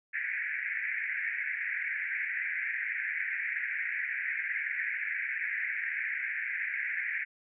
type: band-pass noise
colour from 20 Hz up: white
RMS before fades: -34 dBFS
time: 0.13-7.25 s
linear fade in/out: 20 ms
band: 1600 to 2300 Hz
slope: 96 dB/octave
effects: none